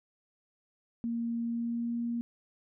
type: tone with pitch glide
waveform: sine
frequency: 233 to 235.6 Hz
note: A#3 to A#3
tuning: -1 to +19 cents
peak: -30 dBFS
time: 1.04-2.21 s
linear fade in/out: 0 ms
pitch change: +20 cents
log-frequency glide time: 1.42-1.97 s
effects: none